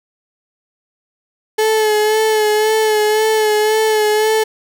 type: tone with vibrato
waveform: 35% pulse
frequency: 430.9 Hz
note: A4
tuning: 36 cents flat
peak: -10 dBFS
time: 1.58-4.44 s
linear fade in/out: 10 ms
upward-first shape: sine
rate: 1.9 Hz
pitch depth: 31 cents each way
effects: none